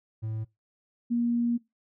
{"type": "tone pair in turn", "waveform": ["triangle", "sine"], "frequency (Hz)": [110, 237.1], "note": ["A2", "A#3"], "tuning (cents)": [0, 30], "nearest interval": "octave + minor second", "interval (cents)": 1330, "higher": "second", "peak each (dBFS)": [-28, -23], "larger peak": "second", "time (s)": [[0.22, 0.45], [1.1, 1.58]], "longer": "second", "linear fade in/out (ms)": 20, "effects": ["noise-tail reverb RT60 0.2 s tail -21 dB re dry"]}